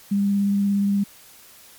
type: tone with vibrato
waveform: sine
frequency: 200.4 Hz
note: G3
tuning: 38 cents sharp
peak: -17 dBFS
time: 0.11-1.04 s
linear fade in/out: 10 ms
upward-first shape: triangle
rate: 17 Hz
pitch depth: 13 cents each way
effects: white hiss -48 dBFS RMS until 1.78 s + MP3 96 kbps